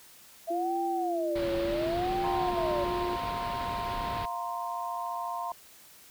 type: tone with vibrato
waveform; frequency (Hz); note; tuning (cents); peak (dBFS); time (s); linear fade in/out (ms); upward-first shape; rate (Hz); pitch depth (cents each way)
sine; 659.3; E5; 0; -29; 0.47-2.85; 20; sine; 0.7; 300
type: tone with pitch glide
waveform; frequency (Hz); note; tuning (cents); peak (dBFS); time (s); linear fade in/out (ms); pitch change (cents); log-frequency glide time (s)
sine; 341.6 to 355.5; F4 to F4; -38 to +31; -31; 0.5-3.16; 10; +69; 1.87-2.1
type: low-pass noise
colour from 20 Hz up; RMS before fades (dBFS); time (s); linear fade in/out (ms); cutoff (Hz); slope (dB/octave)
pink; -38; 1.35-4.26; 10; 4600; 48
type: chord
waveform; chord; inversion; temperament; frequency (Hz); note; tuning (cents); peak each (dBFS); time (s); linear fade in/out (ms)
sine; F suspended fourth; none; equal; 698.5 / 932.3 / 1046.5; F5 / Bb5 / C6; 0 / 0 / 0; -36; 2.24-5.52; 0
effects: white hiss -54 dBFS RMS until 6.1 s